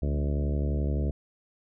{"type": "harmonic tone with a mistuned harmonic", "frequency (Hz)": 71.6, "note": "D2", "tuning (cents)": -43, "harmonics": [1, 2, 3, 4, 5, 6, 7, 8, 9], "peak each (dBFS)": [-26, -32, -36, -38, -40, -42, -43, -44, -45], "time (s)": [0.02, 1.11], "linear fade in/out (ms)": 5, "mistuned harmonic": 2, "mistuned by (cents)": 42, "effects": []}